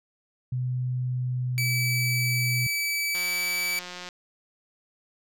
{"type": "tone with pitch glide", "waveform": "sine", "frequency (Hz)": [126.1, 124.8], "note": ["B2", "B2"], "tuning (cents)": [36, 19], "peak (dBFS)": -25, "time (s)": [0.52, 2.67], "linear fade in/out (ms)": 5, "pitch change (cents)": -17, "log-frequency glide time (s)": [0.97, 2.35]}
{"type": "tone", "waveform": "sawtooth", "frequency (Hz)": 2300, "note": "D7", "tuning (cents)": -37, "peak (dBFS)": -22, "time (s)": [1.58, 3.79], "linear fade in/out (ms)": 0}
{"type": "click train", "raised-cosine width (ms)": 0.2, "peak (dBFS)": -21, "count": 169, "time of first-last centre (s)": [3.15, 4.089], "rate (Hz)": 179}
{"effects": []}